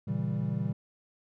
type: chord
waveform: triangle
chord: A# diminished seventh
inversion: none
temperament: equal with one note detuned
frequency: 116.54 / 138.59 / 162.36 / 196 Hz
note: A#2 / C#3 / E3 / G3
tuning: 0 / 0 / -26 / 0 cents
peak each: -32 dBFS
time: 0.07-0.73 s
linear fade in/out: 10 ms
effects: none